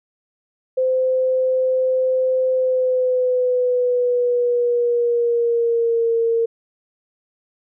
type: tone with pitch glide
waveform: sine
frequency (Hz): 516 to 459.7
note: C5 to A#4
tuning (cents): -24 to -24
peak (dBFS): -15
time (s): 0.77-6.46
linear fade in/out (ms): 10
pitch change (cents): -200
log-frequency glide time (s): 2.52-6.14
effects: none